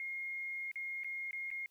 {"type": "tone with dropouts", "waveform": "sine", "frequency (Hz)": 2140, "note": "C7", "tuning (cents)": 38, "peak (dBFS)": -38, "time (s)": [0, 1.66], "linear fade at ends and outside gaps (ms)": 1, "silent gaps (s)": [[0.715, 0.757], [1.035, 1.045], [1.31, 1.33], [1.504, 1.513]], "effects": ["white hiss -75 dBFS RMS until 1.7 s"]}